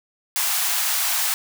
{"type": "high-pass noise", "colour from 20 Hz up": "white", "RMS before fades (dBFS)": -22, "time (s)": [0.36, 1.34], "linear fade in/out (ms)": 0, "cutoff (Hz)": 660, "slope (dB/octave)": 96, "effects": []}